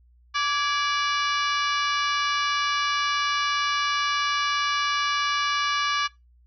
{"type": "harmonic tone with a mistuned harmonic", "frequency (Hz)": 581, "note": "D5", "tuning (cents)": -19, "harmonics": [2, 3, 4, 5, 6, 7, 8, 9, 10], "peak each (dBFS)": [-25, -29, -31, -33, -35, -36, -37, -38, -39], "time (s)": [0.34, 6.08], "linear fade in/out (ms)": 20, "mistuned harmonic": 3, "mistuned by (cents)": -77, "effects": ["noise-tail reverb RT60 0.2 s tail -20 dB re dry", "added 60 Hz sine -54 dBFS peak until 6.46 s"]}